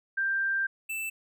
sine / square tone pair in turn, 1580 / 2650 Hz, G6 / E7, +13 / +9 cents, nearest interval major sixth, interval 896 cents, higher second, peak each -25 / -32 dBFS, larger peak first, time 0.17-0.67 / 0.89-1.1 s, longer first, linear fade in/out 10 ms, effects none

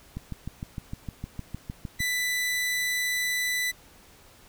click train, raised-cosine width 5 ms, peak -21 dBFS, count 13, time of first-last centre 0.17-2.005 s, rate 6.54 Hz
sawtooth tone, 1988 Hz, B6, 11 cents sharp, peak -22 dBFS, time 1.99-3.72 s, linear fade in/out 20 ms
effects pink hiss -54 dBFS RMS until 4.48 s

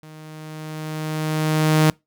sawtooth tone with level ramp, 155.56 Hz, D#3, in tune, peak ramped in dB -36 to -8 dBFS, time 0.03-1.9 s, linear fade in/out 0 ms, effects noise-tail reverb RT60 0.2 s tail -25 dB re dry

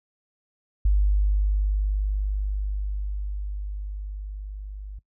sine tone with level ramp, 50.2 Hz, G1, 42 cents sharp, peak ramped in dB -16 to -34 dBFS, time 0.85-4.99 s, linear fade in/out 5 ms, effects noise-tail reverb RT60 0.1 s tail -19 dB re dry

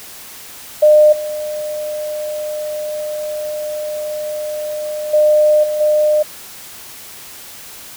sine tone with level steps, 605 Hz, D#5, 49 cents flat, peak -5 / -20 / -8 / -16 / -10 dBFS, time 0.82-6.23 s, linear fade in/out 10 ms, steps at 1.12 / 5.13 / 5.63 / 5.8 s, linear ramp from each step 10 ms, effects white hiss -35 dBFS RMS until 7.96 s

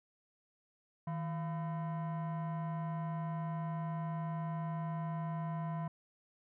sine tone with frequency modulation, 160 Hz, D#3, 49 cents sharp, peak -33 dBFS, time 1.07-5.88 s, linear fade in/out 5 ms, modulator 846 Hz, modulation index 0.64, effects tanh soft clip ceiling -34 dBFS

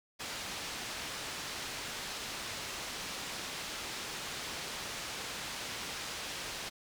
white low-pass noise, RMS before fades -41 dBFS, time 0.19-6.7 s, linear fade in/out 20 ms, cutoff 5200 Hz, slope 12 dB/octave, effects none

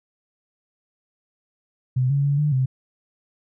sine tone with pitch steps, 127.8 / 140.5 / 142.1 / 149 / 130.5 Hz, C3 / C#3 / C#3 / D3 / C3, -40 / +24 / +43 / +25 / -4 cents, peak -17 dBFS, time 1.96-2.66 s, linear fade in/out 10 ms, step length 140 ms, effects none

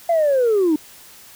sine linear sweep, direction down, 691 to 293.7 Hz, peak -12 dBFS, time 0.09-0.76 s, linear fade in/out 5 ms, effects tanh soft clip ceiling -11 dBFS + white hiss -44 dBFS RMS until 1.35 s

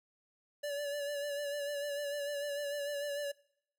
square tone with vibrato, 576 Hz, D5, 34 cents flat, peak -36 dBFS, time 0.63-3.32 s, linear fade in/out 10 ms, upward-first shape sine, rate 6.7 Hz, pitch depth 34 cents each way, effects noise-tail reverb RT60 0.7 s tail -23 dB re dry

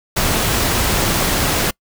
pink noise, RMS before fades -17 dBFS, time 0.16-1.71 s, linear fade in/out 10 ms, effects noise-tail reverb RT60 0.1 s tail -26 dB re dry

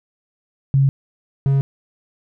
sine / triangle tone pair in turn, 136.8 / 137.37 Hz, C#3 / C#3, -23 / -15 cents, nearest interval unison, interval 8 cents, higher second, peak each -11 dBFS, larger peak neither, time 0.74-0.89 / 1.46-1.61 s, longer neither, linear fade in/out 0 ms, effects none

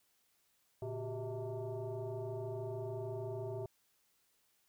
sine tone with frequency modulation, 140.7 Hz, C#3, 26 cents sharp, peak -38 dBFS, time 0.82-3.66 s, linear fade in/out 2 ms, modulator 255 Hz, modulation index 2.1, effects white hiss -75 dBFS RMS until 4.68 s

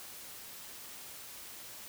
silence, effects white hiss -48 dBFS RMS until 1.88 s

